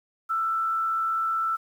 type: tone with frequency modulation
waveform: sine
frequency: 1331 Hz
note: E6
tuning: 16 cents sharp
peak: -23 dBFS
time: 0.29-1.57 s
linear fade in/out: 20 ms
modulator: 91.4 Hz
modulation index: 0.33
effects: 9-bit